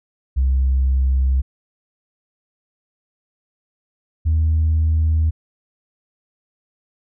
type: tone pair in turn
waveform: sine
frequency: 65.8 / 79.31 Hz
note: C2 / D#2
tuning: +10 / +34 cents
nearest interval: minor third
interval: 324 cents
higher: second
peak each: -12 dBFS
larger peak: neither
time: 0.36-1.42 / 4.25-5.31 s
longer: neither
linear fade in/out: 20 ms
effects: tanh soft clip ceiling -11 dBFS